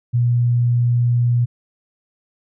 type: tone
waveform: sine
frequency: 120.6 Hz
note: B2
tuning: 41 cents flat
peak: -13 dBFS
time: 0.13-1.46 s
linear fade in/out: 20 ms
effects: none